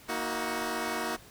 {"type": "chord", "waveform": "10% pulse", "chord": "D# minor", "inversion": "second", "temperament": "equal with one note detuned", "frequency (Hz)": [233.1, 317.5, 370], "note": ["A#3", "D#4", "F#4"], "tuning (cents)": [0, 35, 0], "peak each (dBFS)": -27, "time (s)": [0.08, 1.17], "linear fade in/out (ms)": 20, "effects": ["pink hiss -53 dBFS RMS until 1.3 s"]}